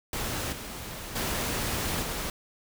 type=noise with level steps; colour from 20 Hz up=pink; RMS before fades=-32 / -39 / -30 / -33 dBFS; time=0.13-2.3 s; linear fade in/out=2 ms; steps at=0.52 / 1.15 / 2.02 s; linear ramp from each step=10 ms; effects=none